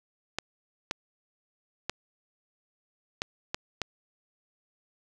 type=clicks; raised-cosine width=0.2 ms; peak=-12 dBFS; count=6; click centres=0.386 / 0.911 / 1.896 / 3.219 / 3.545 / 3.817 s; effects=none

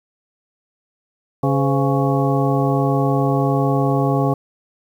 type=harmonic tone with a mistuned harmonic; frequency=138.59 Hz; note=C#3; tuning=in tune; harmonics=1 / 2 / 3 / 4 / 5 / 6 / 8; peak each=-18 / -21 / -23 / -24 / -25 / -26 / -27 dBFS; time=1.43-4.34 s; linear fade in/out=5 ms; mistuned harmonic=4; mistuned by=-120 cents; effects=8-bit

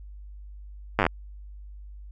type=slowing click train; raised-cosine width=0.5 ms; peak=-6 dBFS; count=8; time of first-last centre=0.99-1.066 s; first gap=9 ms; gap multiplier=1.06; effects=added 50 Hz sine -40 dBFS peak until 2.11 s

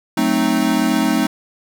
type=chord; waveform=square; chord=F# diminished seventh; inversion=none; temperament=equal with one note detuned; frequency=185 / 220 / 261.6 / 309.5 Hz; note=F#3 / A3 / C4 / Eb4; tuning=0 / 0 / 0 / -9 cents; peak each=-25 / -20 / -20 / -20 dBFS; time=0.17-1.27 s; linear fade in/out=5 ms; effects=none

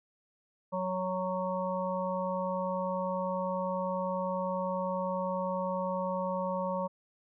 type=harmonic tone; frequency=185 Hz; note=F#3; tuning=in tune; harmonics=1 / 3 / 5 / 6; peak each=-36 / -33 / -36 / -39 dBFS; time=0.72-6.88 s; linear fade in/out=20 ms; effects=none

